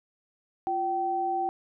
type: tone pair together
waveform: sine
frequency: 347.7 / 770.7 Hz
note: F4 / G5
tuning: -8 / -30 cents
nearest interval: octave + major second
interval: 1378 cents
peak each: -33 / -26 dBFS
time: 0.67-1.49 s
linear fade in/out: 0 ms
effects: none